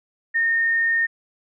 sine tone, 1833 Hz, A#6, 30 cents flat, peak -17 dBFS, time 0.34-1.07 s, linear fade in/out 20 ms, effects none

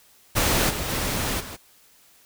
pink noise with level steps, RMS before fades -21 / -29 / -26 / -37 dBFS, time 0.35-1.57 s, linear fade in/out 20 ms, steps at 0.69 / 0.88 / 1.39 s, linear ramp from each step 20 ms, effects white hiss -56 dBFS RMS until 2.25 s

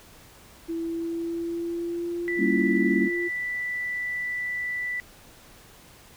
sine tone with pitch glide, 331.4 to 348.5 Hz, E4 to F4, +9 to -4 cents, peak -27 dBFS, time 0.68-3.29 s, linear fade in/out 20 ms, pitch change +87 cents, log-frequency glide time 0.83-2.54 s
sine tone, 1975.5 Hz, B6, in tune, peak -27 dBFS, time 2.28-5 s, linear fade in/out 0 ms
sine chord, G diminished seventh, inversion none, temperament equal, 196 / 233.1 / 277.2 / 329.6 Hz, G3 / Bb3 / Db4 / Fb4, 0 / 0 / 0 / 0 cents, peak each -26 dBFS, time 2.37-3.1 s, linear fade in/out 50 ms
effects pink hiss -51 dBFS RMS until 6.16 s

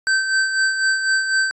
square tone with tremolo, 1550 Hz, G6, 20 cents flat, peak -15 dBFS, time 0.07-1.51 s, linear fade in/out 0 ms, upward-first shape sine, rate 4 Hz, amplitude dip 55%, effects resampled to 22050 Hz

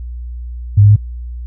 sine tone with pitch steps, 101.6 / 103.14 / 104.7 Hz, G#2 / G#2 / G#2, -38 / -11 / +15 cents, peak -3 dBFS, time 0.77-0.962 s, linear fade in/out 10 ms, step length 64 ms, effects added 60 Hz sine -23 dBFS peak until 1.46 s

